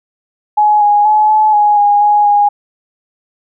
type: tone with pitch steps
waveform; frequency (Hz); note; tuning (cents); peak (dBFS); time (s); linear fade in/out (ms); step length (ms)
sine; 842 / 827 / 852 / 859 / 833 / 821 / 831 / 822; G#5 / G#5 / G#5 / A5 / G#5 / G#5 / G#5 / G#5; +24 / -8 / +44 / -42 / +5 / -20 / +1 / -18; -6; 0.57-2.49; 10; 240
effects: none